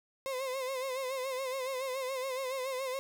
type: tone with vibrato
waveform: 35% pulse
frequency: 523.3 Hz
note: C5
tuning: in tune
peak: -32 dBFS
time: 0.26-2.99 s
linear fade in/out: 0 ms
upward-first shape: sine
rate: 7.1 Hz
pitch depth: 69 cents each way
effects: none